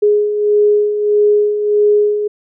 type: beating tone pair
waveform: sine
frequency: 415.3 / 416.9 Hz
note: G#4 / G#4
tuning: 0 / +7 cents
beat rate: 1.6 Hz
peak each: -18 / -10 dBFS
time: 0.02-2.28 s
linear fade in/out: 10 ms
effects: none